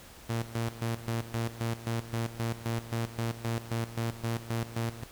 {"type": "tone with tremolo", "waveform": "sawtooth", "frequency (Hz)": 115.4, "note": "A#2", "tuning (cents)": -17, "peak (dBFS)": -25, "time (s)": [0.29, 5.04], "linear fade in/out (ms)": 10, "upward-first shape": "square", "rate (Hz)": 3.8, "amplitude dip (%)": 80, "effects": ["pink hiss -51 dBFS RMS until 5.11 s"]}